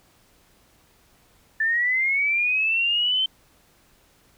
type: linear sweep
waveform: sine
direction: up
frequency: 1755 to 3104 Hz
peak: -19 dBFS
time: 1.6-3.26 s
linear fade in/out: 5 ms
effects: pink hiss -59 dBFS RMS until 4.37 s